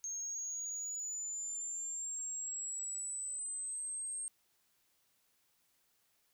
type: linear sweep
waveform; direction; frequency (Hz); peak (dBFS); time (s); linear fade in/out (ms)
sine; up; 6440 to 8520; -37; 0.04-4.28; 0
effects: tanh soft clip ceiling -34 dBFS + white hiss -75 dBFS RMS until 6.33 s